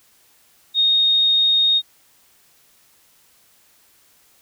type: tone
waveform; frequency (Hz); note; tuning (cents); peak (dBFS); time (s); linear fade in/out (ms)
sine; 3713; A#7; -8; -13; 0.74-1.82; 50
effects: white hiss -56 dBFS RMS until 4.41 s